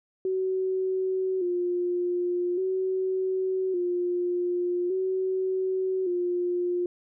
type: tone with vibrato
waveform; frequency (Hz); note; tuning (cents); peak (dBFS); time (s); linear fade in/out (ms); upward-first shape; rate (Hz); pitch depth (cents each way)
sine; 365.1; F#4; -23; -24; 0.25-6.86; 2; square; 0.43; 52
effects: none